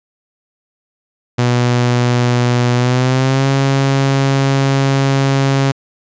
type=tone with pitch glide; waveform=sawtooth; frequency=122.3 to 136.49 Hz; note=B2 to C#3; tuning=-16 to -26 cents; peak=-7 dBFS; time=1.38-5.72 s; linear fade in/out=10 ms; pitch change=+190 cents; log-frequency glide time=2.75-3.47 s; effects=resampled to 16000 Hz